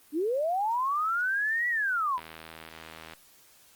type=linear two-way sweep; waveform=sine; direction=up then down; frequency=277.3 to 1957 to 942 Hz; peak=-25 dBFS; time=0.12-2.2 s; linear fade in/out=50 ms; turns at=1.68 s
type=click train; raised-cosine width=0.3 ms; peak=-26 dBFS; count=78; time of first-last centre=2.18-3.135 s; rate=80.6 Hz
effects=white hiss -58 dBFS RMS until 3.75 s + Opus 24 kbps